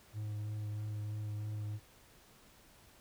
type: tone with vibrato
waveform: triangle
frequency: 105.8 Hz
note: G#2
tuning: 33 cents sharp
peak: -35 dBFS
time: 0.13-1.8 s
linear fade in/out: 50 ms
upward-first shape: triangle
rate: 3.1 Hz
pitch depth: 18 cents each way
effects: pink hiss -62 dBFS RMS until 3 s